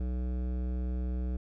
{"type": "tone with hard clipping", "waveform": "triangle", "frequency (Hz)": 62.1, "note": "B1", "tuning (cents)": 10, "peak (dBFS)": -32, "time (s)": [0, 1.37], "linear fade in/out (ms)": 5, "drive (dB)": 18, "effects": []}